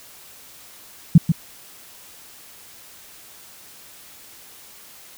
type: tone with echo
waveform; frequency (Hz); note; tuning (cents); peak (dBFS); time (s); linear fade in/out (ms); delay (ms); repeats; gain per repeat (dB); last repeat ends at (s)
sine; 164.81; E3; 0; -4; 1.15-1.18; 5; 140; 1; -8; 1.32
effects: white hiss -45 dBFS RMS until 5.17 s